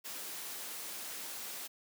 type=noise; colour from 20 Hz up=white; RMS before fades=-43 dBFS; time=0.04-1.68 s; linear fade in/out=20 ms; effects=high-pass 200 Hz 12 dB/octave